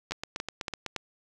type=two click trains; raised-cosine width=0.2 ms; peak=-14 / -16 dBFS; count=4 / 7; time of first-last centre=0.12-0.963 / 0.11-0.863 s; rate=3.56 / 7.97 Hz; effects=none